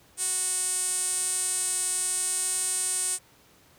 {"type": "tone with band-pass filter", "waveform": "sawtooth", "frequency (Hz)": 368.2, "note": "F#4", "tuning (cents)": -8, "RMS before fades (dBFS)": -28, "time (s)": [0.17, 3.19], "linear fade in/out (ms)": 50, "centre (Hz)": 8700, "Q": 7.1, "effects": ["pink hiss -58 dBFS RMS until 3.78 s", "high-pass 60 Hz 12 dB/octave"]}